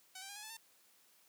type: tone with pitch steps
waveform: 5% pulse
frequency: 753 / 780.5 / 808.9 / 838.4 / 869 / 900.7 Hz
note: F#5 / G5 / G#5 / G#5 / A5 / A5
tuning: +30 / -8 / -46 / +16 / -22 / +40 cents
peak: -35 dBFS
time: 0.15-0.57 s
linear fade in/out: 5 ms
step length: 70 ms
effects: white hiss -68 dBFS RMS until 1.28 s + high-pass 150 Hz 12 dB/octave